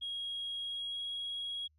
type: tone with pitch glide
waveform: sine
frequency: 3287 to 3308 Hz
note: G#7 to G#7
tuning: -19 to -8 cents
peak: -35 dBFS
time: 0.01-1.68 s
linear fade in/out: 20 ms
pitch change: +11 cents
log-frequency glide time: 0.61-1.01 s
effects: tanh soft clip ceiling -33 dBFS + added 76 Hz sine -68 dBFS peak until 1.78 s